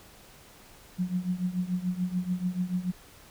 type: tone with tremolo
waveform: sine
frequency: 181.1 Hz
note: F#3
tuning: 37 cents flat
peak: -23 dBFS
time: 0.98-2.92 s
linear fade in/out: 20 ms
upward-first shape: triangle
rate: 6.9 Hz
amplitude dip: 90%
effects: pink hiss -53 dBFS RMS until 3.3 s